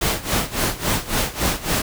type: noise with tremolo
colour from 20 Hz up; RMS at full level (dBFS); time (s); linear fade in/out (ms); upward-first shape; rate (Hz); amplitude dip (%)
pink; -19; 0.01-1.82; 5; sine; 3.6; 85
effects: none